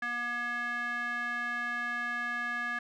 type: tone with band-pass filter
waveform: square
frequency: 240.3 Hz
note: B3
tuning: 47 cents flat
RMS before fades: -34 dBFS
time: 0.02-2.79 s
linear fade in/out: 5 ms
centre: 1600 Hz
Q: 5.5
effects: none